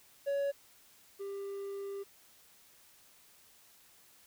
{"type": "tone pair in turn", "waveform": "triangle", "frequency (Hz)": [561, 396.7], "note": ["C#5", "G4"], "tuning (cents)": [21, 21], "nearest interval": "tritone", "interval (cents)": 600, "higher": "first", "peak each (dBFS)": [-28, -36], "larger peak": "first", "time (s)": [[0.26, 0.52], [1.19, 2.04]], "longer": "second", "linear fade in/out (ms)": 20, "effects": ["white hiss -62 dBFS RMS until 4.26 s"]}